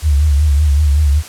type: tone with vibrato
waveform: sine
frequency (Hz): 73.42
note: D2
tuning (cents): 0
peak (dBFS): -8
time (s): 0.02-1.23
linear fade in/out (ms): 50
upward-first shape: triangle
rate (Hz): 5.3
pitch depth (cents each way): 110
effects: white hiss -33 dBFS RMS until 1.28 s + low-pass 10000 Hz 12 dB/octave